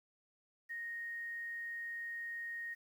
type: tone with quantisation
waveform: sine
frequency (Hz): 1863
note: A#6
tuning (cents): -2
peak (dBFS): -40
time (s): 0.69-2.75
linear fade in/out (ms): 20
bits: 11
effects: none